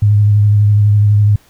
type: tone with vibrato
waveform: sine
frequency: 103.83 Hz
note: G#2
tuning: in tune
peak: -6 dBFS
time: 0.02-1.36 s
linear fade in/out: 5 ms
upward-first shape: sine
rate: 12 Hz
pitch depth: 24 cents each way
effects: pink hiss -49 dBFS RMS until 1.49 s